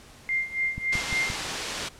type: tone with tremolo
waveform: sine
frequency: 2100 Hz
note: C7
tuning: 6 cents sharp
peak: -22 dBFS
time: 0.29-1.36 s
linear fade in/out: 0 ms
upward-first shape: sine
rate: 3.6 Hz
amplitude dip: 85%
type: click train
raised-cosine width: 5 ms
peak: -21 dBFS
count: 4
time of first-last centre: 0.78-1.302 s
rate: 5.75 Hz
type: low-pass noise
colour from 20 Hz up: white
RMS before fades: -33 dBFS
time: 0.92-1.89 s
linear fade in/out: 10 ms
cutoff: 5500 Hz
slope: 12 dB/octave
effects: pink hiss -50 dBFS RMS until 1.99 s + low-pass 10000 Hz 12 dB/octave